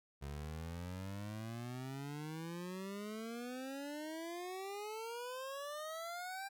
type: exponential sweep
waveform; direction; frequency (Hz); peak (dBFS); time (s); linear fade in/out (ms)
25% pulse; up; 69.2 to 797; -39; 0.21-6.49; 20
effects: none